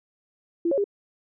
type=tone with pitch steps; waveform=sine; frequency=338.9 / 553 / 404.2 Hz; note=E4 / C#5 / G#4; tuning=+48 / -4 / -47 cents; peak=-20 dBFS; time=0.65-0.842 s; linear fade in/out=5 ms; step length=64 ms; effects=none